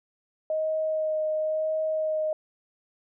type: tone with vibrato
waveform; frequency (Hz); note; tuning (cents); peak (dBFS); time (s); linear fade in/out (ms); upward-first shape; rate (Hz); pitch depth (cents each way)
sine; 625; D#5; +8; -24; 0.5-2.33; 2; sine; 0.96; 12
effects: none